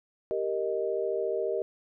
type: chord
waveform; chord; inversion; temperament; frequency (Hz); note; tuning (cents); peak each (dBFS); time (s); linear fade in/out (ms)
sine; Eb major; first; equal; 392 / 466.2 / 622.3; G4 / Bb4 / Eb5; 0 / 0 / 0; -31 / -31 / -32; 0.31-1.62; 0
effects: none